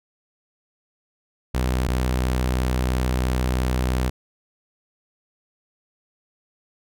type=tone pair in turn; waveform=sawtooth; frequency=63 / 63 Hz; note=B1 / B1; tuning=+35 / +35 cents; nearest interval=unison; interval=0 cents; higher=neither; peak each=-16 dBFS; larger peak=neither; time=1.54-1.88 / 1.88-4.1 s; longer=second; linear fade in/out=10 ms; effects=none